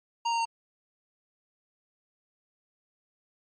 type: tone with pitch steps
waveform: square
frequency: 933 / 925.5 / 918 Hz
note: A#5 / A#5 / A#5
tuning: +1 / -13 / -27 cents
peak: -26 dBFS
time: 0.25-0.454 s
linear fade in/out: 10 ms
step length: 68 ms
effects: low-pass 12000 Hz 12 dB/octave + MP3 32 kbps